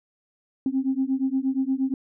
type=beating tone pair; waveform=sine; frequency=261.6 / 270.1 Hz; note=C4 / C#4; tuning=0 / -45 cents; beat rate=8.5 Hz; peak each=-24 dBFS; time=0.66-1.94 s; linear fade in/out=2 ms; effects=tanh soft clip ceiling -14 dBFS